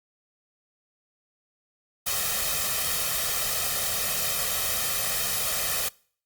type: noise with comb filter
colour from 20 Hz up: white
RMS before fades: -27 dBFS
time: 2.06-5.89 s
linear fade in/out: 10 ms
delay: 1.6 ms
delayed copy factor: +0.75
effects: noise-tail reverb RT60 0.5 s tail -24 dB re dry + Opus 48 kbps